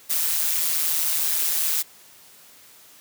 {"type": "noise with amplitude modulation", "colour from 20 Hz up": "blue", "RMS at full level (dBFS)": -20, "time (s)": [0.09, 1.83], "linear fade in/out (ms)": 20, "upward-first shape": "sine", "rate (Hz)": 161, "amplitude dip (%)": 65, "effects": ["white hiss -50 dBFS RMS until 3 s", "high-pass 100 Hz 12 dB/octave"]}